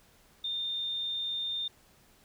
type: tone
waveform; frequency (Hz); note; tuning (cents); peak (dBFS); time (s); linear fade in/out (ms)
sine; 3622; A7; +49; -31; 0.44-1.68; 5
effects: pink hiss -62 dBFS RMS until 2.24 s